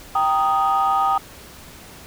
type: chord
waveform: sine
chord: Eb major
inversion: first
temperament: equal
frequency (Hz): 784 / 932.3 / 1244.5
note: G5 / Bb5 / Eb6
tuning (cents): 0 / 0 / 0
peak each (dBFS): -18 / -24 / -18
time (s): 0.15-1.18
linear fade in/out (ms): 5
effects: tanh soft clip ceiling -10 dBFS + pink hiss -42 dBFS RMS until 2.06 s